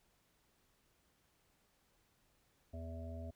harmonic tone, 82.5 Hz, E2, 2 cents sharp, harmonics 1 / 3 / 5 / 7 / 8, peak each -44 / -51 / -60 / -56 / -52 dBFS, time 2.73-3.31 s, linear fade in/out 10 ms, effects pink hiss -75 dBFS RMS until 3.35 s

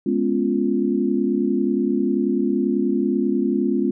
sine chord, C# dominant seventh, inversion second, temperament equal with one note detuned, 208.9 / 246.9 / 277.2 / 349.2 Hz, G#3 / B3 / C#4 / E#4, +10 / 0 / 0 / 0 cents, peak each -23 dBFS, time 0.06-3.91 s, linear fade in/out 5 ms, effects none

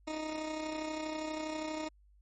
20% pulse tone with amplitude modulation, 311.1 Hz, D#4, in tune, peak -29 dBFS, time 0.07-1.89 s, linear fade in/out 10 ms, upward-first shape sine, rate 32.4 Hz, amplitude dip 45%, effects added 50 Hz sine -60 dBFS peak until 2.21 s + MP3 32 kbps

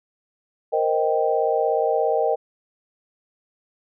sine chord, C minor seventh, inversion third, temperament equal, 466.2 / 523.3 / 622.3 / 784 Hz, Bb4 / C5 / Eb5 / G5, 0 / 0 / 0 / 0 cents, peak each -22 / -26 / -23 / -24 dBFS, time 0.72-2.36 s, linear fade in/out 20 ms, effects none

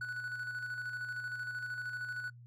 triangle tone with tremolo, 1480 Hz, F#6, in tune, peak -34 dBFS, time 0.01-2.3 s, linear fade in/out 5 ms, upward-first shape square, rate 13 Hz, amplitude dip 40%, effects noise-tail reverb RT60 0.1 s tail -23 dB re dry + added 120 Hz sine -51 dBFS peak until 2.46 s

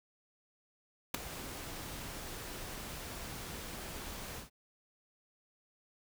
pink noise with ADSR envelope, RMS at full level -29 dBFS, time 1.14-4.5 s, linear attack 5 ms, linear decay 8 ms, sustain -15 dB, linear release 130 ms, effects none

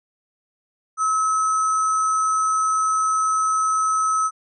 sine tone with sample-and-hold, 1289 Hz, E6, 39 cents flat, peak -17 dBFS, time 0.97-4.31 s, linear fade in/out 50 ms, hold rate 7350 Hz, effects resampled to 24000 Hz

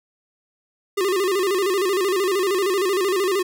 square tone with vibrato, 382 Hz, G4, 45 cents flat, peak -19 dBFS, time 0.97-3.43 s, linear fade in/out 10 ms, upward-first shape square, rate 13 Hz, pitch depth 92 cents each way, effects none

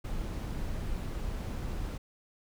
brown noise, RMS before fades -35 dBFS, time 0.04-1.98 s, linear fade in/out 10 ms, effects none

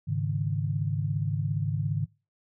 sine chord, Ab suspended fourth, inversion none, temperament just, 103.83 / 138.43 / 155.74 Hz, Ab2 / Db3 / Eb3, 0 / -2 / +2 cents, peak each -30 / -30 / -30 dBFS, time 0.07-2.06 s, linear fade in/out 20 ms, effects noise-tail reverb RT60 0.3 s tail -23 dB re dry

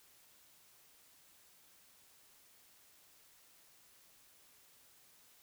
silence, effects white hiss -65 dBFS RMS until 5.42 s

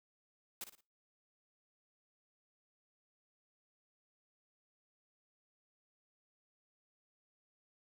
white noise with echo, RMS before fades -43 dBFS, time 0.61-0.64 s, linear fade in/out 2 ms, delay 56 ms, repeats 3, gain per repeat -9 dB, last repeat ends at 0.808 s, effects noise-tail reverb RT60 0.3 s tail -21 dB re dry

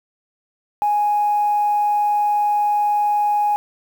sine tone, 830.6 Hz, G#5, in tune, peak -14 dBFS, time 0.82-3.56 s, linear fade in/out 0 ms, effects tanh soft clip ceiling -10 dBFS + 7-bit

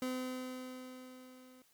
30% pulse tone with level ramp, 255.5 Hz, C4, 41 cents flat, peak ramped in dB -32 to -55 dBFS, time 0.02-1.62 s, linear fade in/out 2 ms, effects white hiss -70 dBFS RMS until 1.73 s

